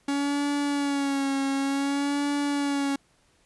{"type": "tone with vibrato", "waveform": "45% pulse", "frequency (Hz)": 280.1, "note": "C#4", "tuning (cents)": 18, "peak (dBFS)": -24, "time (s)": [0.08, 2.96], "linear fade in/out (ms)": 5, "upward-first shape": "sine", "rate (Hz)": 0.55, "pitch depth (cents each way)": 44, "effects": ["pink hiss -64 dBFS RMS until 3.45 s", "resampled to 24000 Hz"]}